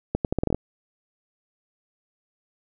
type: accelerating click train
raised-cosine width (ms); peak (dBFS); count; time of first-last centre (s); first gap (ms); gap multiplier
2; -9; 9; 0.15-0.546; 98; 0.79
effects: none